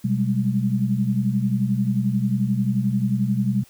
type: tone cluster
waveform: sine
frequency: 126.3 / 194.1 / 205.4 Hz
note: B2 / G3 / G#3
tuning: +39 / -17 / -19 cents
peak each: -23 dBFS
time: 0.04-3.64 s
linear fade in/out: 10 ms
effects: white hiss -53 dBFS RMS until 3.69 s